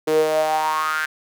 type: tone with high-pass filter sweep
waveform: sawtooth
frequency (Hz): 155.56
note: D#3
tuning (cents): 0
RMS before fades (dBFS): -20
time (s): 0.07-1.06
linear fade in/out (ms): 10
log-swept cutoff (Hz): 400 to 1600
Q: 8.1
effects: none